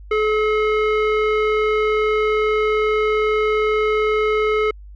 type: tone with low-pass filter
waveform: square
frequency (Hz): 428.8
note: A4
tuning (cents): -45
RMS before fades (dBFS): -18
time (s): 0.11-4.71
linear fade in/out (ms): 5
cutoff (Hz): 2100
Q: 1.9
effects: added 50 Hz sine -36 dBFS peak until 4.95 s